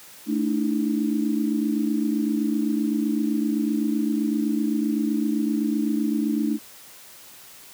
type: chord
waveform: sine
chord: A suspended fourth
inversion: none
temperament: equal with one note detuned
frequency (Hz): 220 / 293.7 / 321.5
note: A3 / D4 / E4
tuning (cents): 0 / 0 / -43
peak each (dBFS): -24 / -24 / -28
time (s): 0.26-6.59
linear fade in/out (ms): 50
effects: white hiss -46 dBFS RMS until 7.73 s + high-pass 100 Hz 12 dB/octave